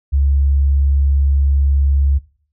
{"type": "tone", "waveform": "sine", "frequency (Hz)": 69.6, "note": "C#2", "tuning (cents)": 8, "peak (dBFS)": -11, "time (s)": [0.12, 2.19], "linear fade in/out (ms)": 20, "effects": ["noise-tail reverb RT60 0.5 s tail -19 dB re dry"]}